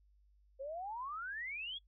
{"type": "exponential sweep", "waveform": "sine", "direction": "up", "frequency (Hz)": [520, 3423], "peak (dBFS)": -40, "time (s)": [0.59, 1.79], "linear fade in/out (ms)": 20, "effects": ["noise-tail reverb RT60 0.1 s tail -23 dB re dry", "added 50 Hz sine -65 dBFS peak until 1.87 s"]}